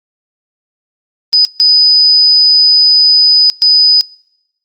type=tone bursts at uneven times; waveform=sine; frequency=4989 Hz; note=D#8; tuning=4 cents sharp; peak=-4 dBFS; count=3; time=1.33-1.45 / 1.6-3.5 / 3.62-4.01 s; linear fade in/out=0 ms; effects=noise-tail reverb RT60 0.9 s tail -26 dB re dry + Opus 32 kbps

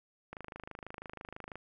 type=click train; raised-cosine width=0.5 ms; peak=-28 dBFS; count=33; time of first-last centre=0.33-1.556 s; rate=26.1 Hz; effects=none

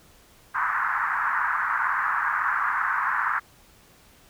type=band-pass noise; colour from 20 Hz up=white; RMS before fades=-25 dBFS; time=0.54-3.4 s; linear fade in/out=20 ms; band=950 to 1700 Hz; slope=48 dB/octave; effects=pink hiss -55 dBFS RMS until 4.29 s

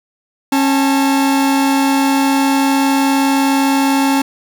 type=tone pair together; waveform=45% pulse; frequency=272.5 / 877.2 Hz; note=C#4 / A5; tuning=-29 / -6 cents; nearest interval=octave + minor sixth; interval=2023 cents; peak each=-12 / -18 dBFS; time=0.52-4.22 s; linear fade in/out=5 ms; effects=none

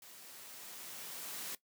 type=noise with level ramp; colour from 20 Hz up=white; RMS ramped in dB=-55 to -42 dBFS; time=0.02-1.55 s; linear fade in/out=2 ms; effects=noise-tail reverb RT60 0.1 s tail -17 dB re dry + high-pass 150 Hz 12 dB/octave

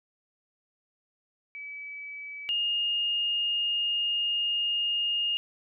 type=tone pair in turn; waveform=sine; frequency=2291 / 2840 Hz; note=D7 / F7; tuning=-44 / +28 cents; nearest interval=major third; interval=372 cents; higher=second; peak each=-37 / -25 dBFS; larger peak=second; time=1.55-2.49 / 2.49-5.37 s; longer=second; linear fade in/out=0 ms; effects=none

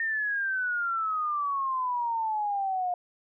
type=exponential sweep; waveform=sine; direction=down; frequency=1833 to 709 Hz; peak=-26 dBFS; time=0-2.94 s; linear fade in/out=2 ms; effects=none

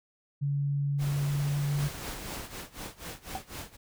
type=tone with pitch glide; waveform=sine; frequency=141.8 to 143.95 Hz; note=C#3 to D3; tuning=+40 to -34 cents; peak=-26 dBFS; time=0.41-1.89 s; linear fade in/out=20 ms; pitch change=+26 cents; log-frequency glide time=0.98-1.63 s
type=noise; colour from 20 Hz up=pink; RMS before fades=-41 dBFS; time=0.98-2.5 s; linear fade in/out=50 ms
type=noise with tremolo; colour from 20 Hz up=pink; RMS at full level=-39 dBFS; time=1.77-3.77 s; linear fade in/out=20 ms; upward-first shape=sine; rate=4 Hz; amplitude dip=90%
type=tone with exponential decay; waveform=sine; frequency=765 Hz; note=G5; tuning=42 cents flat; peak=-29 dBFS; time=3.35-3.43 s; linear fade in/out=2 ms; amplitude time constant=17 ms
effects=none

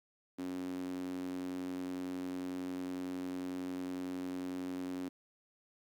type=tone with high-pass filter; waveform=sawtooth; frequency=91 Hz; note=F#2; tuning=28 cents flat; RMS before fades=-40 dBFS; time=0.38-5.09 s; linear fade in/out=10 ms; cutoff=270 Hz; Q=5.3; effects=none

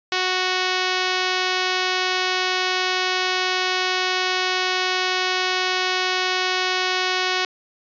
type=tone; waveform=5% pulse; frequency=369.3 Hz; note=F#4; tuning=3 cents flat; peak=-8 dBFS; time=0.12-7.45 s; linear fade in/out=2 ms; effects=resampled to 16000 Hz

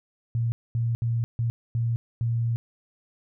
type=tone bursts at uneven times; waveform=sine; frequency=116.54 Hz; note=A#2; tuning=in tune; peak=-22 dBFS; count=6; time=0.35-0.52 / 0.75-0.95 / 1.02-1.24 / 1.39-1.5 / 1.75-1.96 / 2.21-2.56 s; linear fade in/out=0 ms; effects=none

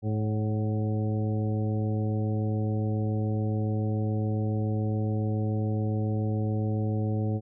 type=harmonic tone with a mistuned harmonic; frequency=107.1 Hz; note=A2; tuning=46 cents flat; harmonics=1 / 2 / 3 / 4 / 5 / 7; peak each=-26 / -32 / -36 / -38 / -40 / -43 dBFS; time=0.02-7.41 s; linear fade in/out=50 ms; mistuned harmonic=5; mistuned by=+36 cents; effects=none

